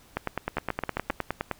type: two click trains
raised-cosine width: 0.5 ms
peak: -12 / -12 dBFS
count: 5 / 14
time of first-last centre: 0.57-1.103 / 0.17-1.513 s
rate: 7.5 / 9.68 Hz
effects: pink hiss -56 dBFS RMS until 1.59 s